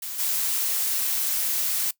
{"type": "noise with level steps", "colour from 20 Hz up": "blue", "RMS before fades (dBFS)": [-33, -25], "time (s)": [0.02, 1.91], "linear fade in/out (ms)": 5, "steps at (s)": 0.18, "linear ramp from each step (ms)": 20, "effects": ["noise-tail reverb RT60 0.1 s tail -20 dB re dry"]}